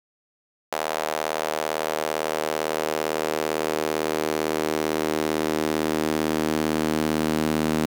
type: tone with high-pass filter sweep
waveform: sawtooth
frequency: 77.78 Hz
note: D#2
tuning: in tune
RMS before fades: -25 dBFS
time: 0.72-7.86 s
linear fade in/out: 5 ms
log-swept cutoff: 640 to 240 Hz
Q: 1.8
effects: 7-bit